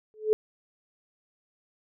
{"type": "tone with exponential growth", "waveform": "sine", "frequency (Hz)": 430.8, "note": "A4", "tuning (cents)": -37, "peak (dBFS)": -15, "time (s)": [0.14, 0.33], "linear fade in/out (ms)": 0, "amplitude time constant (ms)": 40, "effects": []}